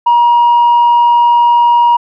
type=tone; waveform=sine; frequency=952 Hz; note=A#5; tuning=36 cents sharp; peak=-3 dBFS; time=0.06-1.97 s; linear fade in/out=10 ms; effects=tanh soft clip ceiling -3 dBFS